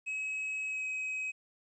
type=tone with pitch glide; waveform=triangle; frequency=2559 to 2537 Hz; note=D#7 to D#7; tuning=+48 to +33 cents; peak=-32 dBFS; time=0.06-1.32 s; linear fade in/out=20 ms; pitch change=-15 cents; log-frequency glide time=0.68-0.86 s; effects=resampled to 22050 Hz + 12-bit